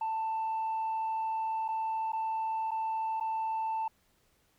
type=tone with dropouts; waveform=sine; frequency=887 Hz; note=A5; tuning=14 cents sharp; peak=-28 dBFS; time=0.01-3.88 s; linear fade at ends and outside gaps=5 ms; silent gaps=1.681-1.686 / 2.121-2.131 / 2.709-2.715 / 3.2-3.208 s; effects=tanh soft clip ceiling -28 dBFS + pink hiss -70 dBFS RMS until 4.58 s